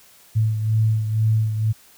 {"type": "beating tone pair", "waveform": "sine", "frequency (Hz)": [109.4, 111.5], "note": ["A2", "A2"], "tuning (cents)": [-9, 23], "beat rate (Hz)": 2.1, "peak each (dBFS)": [-17, -25], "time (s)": [0.35, 1.73], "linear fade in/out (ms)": 20, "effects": ["white hiss -51 dBFS RMS until 1.97 s"]}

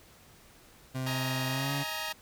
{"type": "tone with pitch glide", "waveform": "30% pulse", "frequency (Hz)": [130.3, 141.27], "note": ["C3", "C#3"], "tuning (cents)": [-7, 33], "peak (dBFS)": -29, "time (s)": [0.94, 1.84], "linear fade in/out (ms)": 20, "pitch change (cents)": 140, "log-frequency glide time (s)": [1.49, 1.73]}
{"type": "chord", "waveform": "10% pulse", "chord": "D# suspended fourth", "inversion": "none", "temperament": "equal with one note detuned", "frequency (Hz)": [632, 830.6, 932.3], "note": ["D#5", "G#5", "A#5"], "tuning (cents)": [27, 0, 0], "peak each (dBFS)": [-30, -31, -28], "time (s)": [1.06, 2.13], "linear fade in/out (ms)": 10}
{"effects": ["pink hiss -57 dBFS RMS until 2.21 s"]}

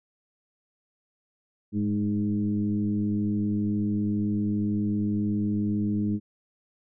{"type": "tone with frequency modulation", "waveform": "sine", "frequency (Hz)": 207.7, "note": "G#3", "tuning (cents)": 0, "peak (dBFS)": -23, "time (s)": [1.72, 6.2], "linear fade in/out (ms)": 50, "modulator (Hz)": 102, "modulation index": 0.94, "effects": []}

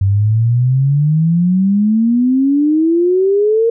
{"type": "exponential sweep", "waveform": "sine", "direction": "up", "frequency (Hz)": [95.6, 466.2], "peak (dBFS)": -9, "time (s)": [0.01, 3.7], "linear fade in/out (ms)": 5, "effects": []}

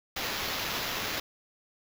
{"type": "noise with sample-and-hold", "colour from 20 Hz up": "violet", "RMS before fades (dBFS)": -33, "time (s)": [0.16, 1.2], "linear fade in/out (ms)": 5, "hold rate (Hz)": 8820, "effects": []}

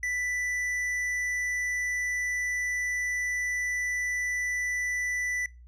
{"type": "tone with tanh clipping", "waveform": "sine", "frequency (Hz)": 1980, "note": "B6", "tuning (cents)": 4, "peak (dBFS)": -29, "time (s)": [0.03, 5.46], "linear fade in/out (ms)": 2, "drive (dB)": 9, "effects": ["noise-tail reverb RT60 0.3 s tail -23 dB re dry", "added 60 Hz sine -47 dBFS peak until 5.67 s"]}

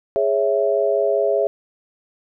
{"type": "chord", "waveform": "sine", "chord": "C# minor", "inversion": "second", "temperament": "equal", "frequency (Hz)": [415.3, 554.4, 659.3], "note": ["G#4", "C#5", "E5"], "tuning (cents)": [0, 0, 0], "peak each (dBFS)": -20, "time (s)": [0.16, 1.47], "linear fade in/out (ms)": 0, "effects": []}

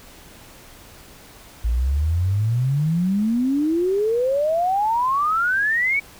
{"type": "exponential sweep", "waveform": "sine", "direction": "up", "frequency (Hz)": [54.6, 2284], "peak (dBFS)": -17, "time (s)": [1.64, 6], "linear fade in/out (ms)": 10, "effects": ["pink hiss -45 dBFS RMS until 6.19 s"]}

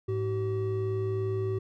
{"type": "tone pair together", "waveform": "triangle", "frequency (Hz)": [106.2, 381.5], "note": ["G#2", "G4"], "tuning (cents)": [39, -47], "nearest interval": "octave + minor seventh", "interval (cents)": 2214, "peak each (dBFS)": -28, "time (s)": [0.08, 1.59], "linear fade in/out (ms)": 10, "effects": []}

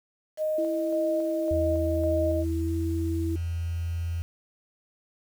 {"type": "tone with tremolo", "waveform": "sine", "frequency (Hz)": 620, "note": "D#5", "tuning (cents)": -6, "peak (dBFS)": -24, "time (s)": [0.37, 2.45], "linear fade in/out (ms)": 50, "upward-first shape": "square", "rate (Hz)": 1.8, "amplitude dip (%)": 30}
{"type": "tone", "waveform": "sine", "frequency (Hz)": 329.6, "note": "E4", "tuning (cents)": 0, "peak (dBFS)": -28, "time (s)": [0.58, 3.36], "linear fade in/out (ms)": 5}
{"type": "tone with pitch glide", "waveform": "sine", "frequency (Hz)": [81.1, 84.4], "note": ["E2", "E2"], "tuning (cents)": [-28, 41], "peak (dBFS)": -27, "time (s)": [1.51, 4.22], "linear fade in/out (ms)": 0, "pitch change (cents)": 69, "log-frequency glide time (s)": [2.58, 2.74]}
{"effects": ["8-bit"]}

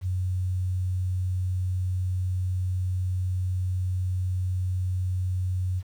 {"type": "tone", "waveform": "sine", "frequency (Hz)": 92, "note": "F#2", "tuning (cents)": -9, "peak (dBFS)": -24, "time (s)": [0.01, 5.83], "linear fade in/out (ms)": 50, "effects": ["9-bit"]}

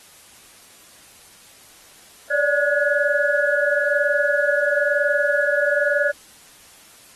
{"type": "tone cluster", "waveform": "sine", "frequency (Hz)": [570, 591, 1451, 1687], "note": ["C#5", "D5", "F#6", "G#6"], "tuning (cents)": [48, 11, -34, 27], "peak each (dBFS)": -22, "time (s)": [2.3, 6.12], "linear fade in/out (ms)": 20, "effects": ["white hiss -48 dBFS RMS until 7.15 s", "AAC 32 kbps"]}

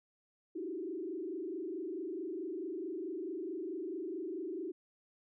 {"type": "tone with frequency modulation", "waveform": "sine", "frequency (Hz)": 349.2, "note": "F4", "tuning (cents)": 0, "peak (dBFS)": -37, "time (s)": [0.55, 4.72], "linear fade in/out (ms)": 10, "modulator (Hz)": 24.6, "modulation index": 1.8, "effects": []}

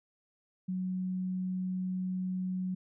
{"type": "tone", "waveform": "sine", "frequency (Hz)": 184.8, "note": "F#3", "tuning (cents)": -2, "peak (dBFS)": -31, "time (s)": [0.68, 2.75], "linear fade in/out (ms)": 10, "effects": []}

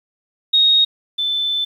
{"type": "tone pair in turn", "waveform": "sine", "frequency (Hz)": [3743, 3523], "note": ["A#7", "A7"], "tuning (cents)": [6, 1], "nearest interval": "minor second", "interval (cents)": 105, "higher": "first", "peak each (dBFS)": [-10, -17], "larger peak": "first", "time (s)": [[0.53, 0.85], [1.18, 1.65]], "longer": "second", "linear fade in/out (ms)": 10, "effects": ["8-bit"]}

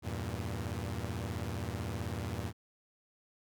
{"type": "chord", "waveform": "sawtooth", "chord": "E diminished", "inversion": "none", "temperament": "equal", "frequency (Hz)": [82.41, 98, 116.54], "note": ["E2", "G2", "Bb2"], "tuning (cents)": [0, 0, 0], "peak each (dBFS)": [-36, -36, -36], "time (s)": [0.02, 2.53], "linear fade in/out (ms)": 50, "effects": []}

